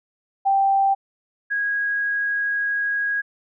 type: tone pair in turn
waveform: sine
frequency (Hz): 784 / 1647.9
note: G5 / G#6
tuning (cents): 0 / -14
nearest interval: octave + minor second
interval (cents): 1286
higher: second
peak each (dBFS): -15 / -20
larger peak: first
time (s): 0.45-0.95 / 1.5-3.22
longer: second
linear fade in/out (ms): 20
effects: none